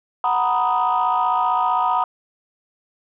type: chord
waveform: sine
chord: B major seventh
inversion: second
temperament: equal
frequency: 740 / 932.3 / 987.8 / 1244.5 Hz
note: F#5 / A#5 / B5 / D#6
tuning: 0 / 0 / 0 / 0 cents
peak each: -21 dBFS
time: 0.24-2.04 s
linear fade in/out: 2 ms
effects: tanh soft clip ceiling -10 dBFS